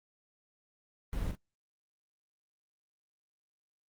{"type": "noise with echo", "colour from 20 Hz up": "brown", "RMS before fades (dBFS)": -35, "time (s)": [1.13, 1.31], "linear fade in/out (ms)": 0, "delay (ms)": 41, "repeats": 1, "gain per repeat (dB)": -6, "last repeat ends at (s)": 1.351, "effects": ["noise-tail reverb RT60 0.1 s tail -20 dB re dry", "Opus 24 kbps"]}